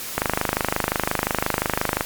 click train, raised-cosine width 0.5 ms, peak -4 dBFS, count 48, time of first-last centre 0.18-2.009 s, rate 25.7 Hz, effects white hiss -32 dBFS RMS until 2.05 s + Opus 48 kbps

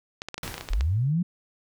clicks, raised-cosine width 0.2 ms, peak -16 dBFS, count 12, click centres 0.219 / 0.286 / 0.343 / 0.38 / 0.434 / 0.478 / 0.542 / 0.58 / 0.61 / 0.688 / 0.734 / 0.809 s
pink noise with exponential decay, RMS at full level -34 dBFS, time 0.43-1.12 s, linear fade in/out 2 ms, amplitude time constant 150 ms
sine linear sweep, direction up, 32.71 to 183.8 Hz, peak -21 dBFS, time 0.7-1.23 s, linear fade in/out 10 ms
effects none

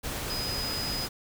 sine tone in noise, 4990 Hz, D#8, 4 cents sharp, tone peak -32 dBFS, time 0.29-1.07 s, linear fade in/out 20 ms, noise pink, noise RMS -34 dBFS, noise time 0.03-1.09 s, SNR -1 dB, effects none

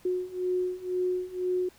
sine beating tone pair, 363.2 / 365.2 Hz, F#4 / F#4, -32 / -23 cents, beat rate 2 Hz, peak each -31 / -29 dBFS, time 0.05-1.69 s, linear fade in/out 5 ms, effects pink hiss -58 dBFS RMS until 1.78 s

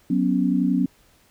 sine chord, F# suspended fourth, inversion none, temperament just, 185 / 246.7 / 277.5 Hz, F#3 / B3 / C#4, 0 / -2 / +2 cents, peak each -22 dBFS, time 0.1-0.86 s, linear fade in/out 5 ms, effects pink hiss -58 dBFS RMS until 1.3 s

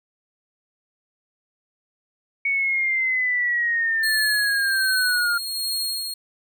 sine linear sweep, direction down, 2233 to 1400 Hz, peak -19 dBFS, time 2.45-5.38 s, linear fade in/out 5 ms
sawtooth tone with tremolo, 4272 Hz, C8, 35 cents sharp, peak -20 dBFS, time 4.03-6.14 s, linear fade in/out 5 ms, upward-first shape sine, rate 1.3 Hz, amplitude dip 45%
effects none

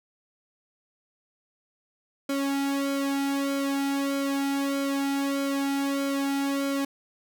sawtooth tone with flanger, 277.2 Hz, C#4, in tune, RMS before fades -27 dBFS, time 2.29-6.85 s, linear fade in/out 5 ms, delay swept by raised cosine 1.1 to 1.75 ms, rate 1.6 Hz, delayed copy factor -0.9, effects none

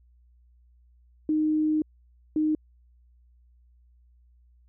sine tone bursts at uneven times, 308.5 Hz, D#4, 15 cents flat, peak -21 dBFS, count 2, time 1.29-1.82 / 2.36-2.55 s, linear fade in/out 2 ms, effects added 60 Hz sine -56 dBFS peak until 4.68 s

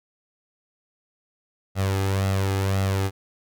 sawtooth tone with flanger, 97 Hz, G2, 18 cents flat, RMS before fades -23 dBFS, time 1.75-3.11 s, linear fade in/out 50 ms, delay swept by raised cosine 1.5 to 2.45 ms, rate 1.9 Hz, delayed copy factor +0.55, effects none

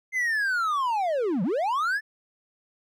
triangle linear two-way sweep, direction down then up, 2093 to 162.4 to 1780 Hz, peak -21 dBFS, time 0.12-2.01 s, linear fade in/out 50 ms, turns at 1.43 s, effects none

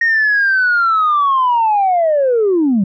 sine linear sweep, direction down, 1864.7 to 182.1 Hz, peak -9 dBFS, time 0.01-2.84 s, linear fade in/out 5 ms, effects tanh soft clip ceiling -7 dBFS

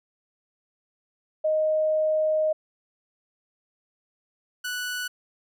sine / sawtooth tone pair in turn, 622.3 / 1480.1 Hz, D#5 / F#6, 0 / 0 cents, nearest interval octave + minor third, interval 1500 cents, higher second, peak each -20 / -25 dBFS, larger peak first, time 1.44-2.53 / 4.64-5.08 s, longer first, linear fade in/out 10 ms, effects none

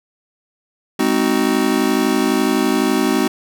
square chord, Ab dominant seventh, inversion none, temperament just, 207.7 / 259.6 / 311.5 / 373.8 Hz, Ab3 / C4 / Eb4 / Gb4, 0 / -13 / +2 / +18 cents, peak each -22 / -19 / -21 / -21 dBFS, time 0.99-3.28 s, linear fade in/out 5 ms, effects none

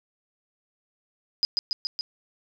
sine tone with echo, 4978 Hz, D#8, in tune, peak -19 dBFS, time 1.43-1.45 s, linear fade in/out 0 ms, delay 140 ms, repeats 4, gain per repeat -2 dB, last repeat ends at 2.01 s, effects none

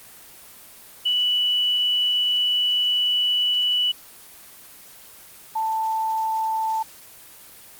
sine tone pair in turn, 2960 / 884.6 Hz, F#7 / A5, 0 / +9 cents, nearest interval octave + major sixth, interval 2091 cents, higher first, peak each -18 / -21 dBFS, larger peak first, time 1.05-3.92 / 5.55-6.83 s, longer first, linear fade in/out 10 ms, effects white hiss -45 dBFS RMS until 7.79 s + Opus 24 kbps

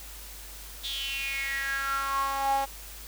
sawtooth tone with high-pass filter sweep, 273.6 Hz, C#4, 23 cents flat, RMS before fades -30 dBFS, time 0.83-2.66 s, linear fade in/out 20 ms, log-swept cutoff 3600 to 720 Hz, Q 8.5, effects added 50 Hz sine -45 dBFS peak until 3.07 s + white hiss -45 dBFS RMS until 3.07 s

